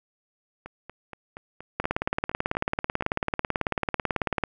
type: two click trains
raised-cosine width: 0.5 ms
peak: -9 / -24 dBFS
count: 49 / 11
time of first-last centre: 1.8-4.437 / 0.66-3.024 s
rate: 18.2 / 4.23 Hz
effects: none